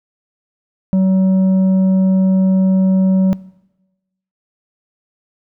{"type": "tone with tanh clipping", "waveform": "sine", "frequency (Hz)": 189, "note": "F#3", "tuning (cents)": 37, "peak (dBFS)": -11, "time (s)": [0.93, 3.33], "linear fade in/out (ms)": 0, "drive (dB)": 6, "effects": ["noise-tail reverb RT60 1.0 s tail -21 dB re dry"]}